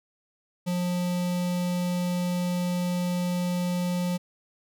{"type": "tone with notch filter", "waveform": "square", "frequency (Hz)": 178, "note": "F3", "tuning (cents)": 33, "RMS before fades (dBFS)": -27, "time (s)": [0.66, 4.18], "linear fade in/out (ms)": 20, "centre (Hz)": 1500, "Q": 1.5, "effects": []}